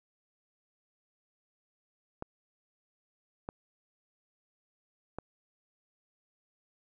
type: clicks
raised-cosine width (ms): 1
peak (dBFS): -23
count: 3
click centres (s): 2.224 / 3.489 / 5.186
effects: none